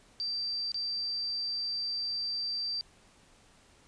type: tone with dropouts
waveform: sine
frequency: 4682 Hz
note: D8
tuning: 6 cents flat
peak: -31 dBFS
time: 0.2-2.81 s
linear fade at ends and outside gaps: 0 ms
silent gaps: 0.718-0.744 s
effects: pink hiss -61 dBFS RMS until 3.87 s + resampled to 22050 Hz